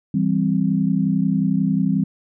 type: chord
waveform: sine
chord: C major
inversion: first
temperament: equal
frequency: 164.81 / 196 / 261.6 Hz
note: E3 / G3 / C4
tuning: 0 / 0 / 0 cents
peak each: -21 / -19 / -22 dBFS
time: 0.14-2.04 s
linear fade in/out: 5 ms
effects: none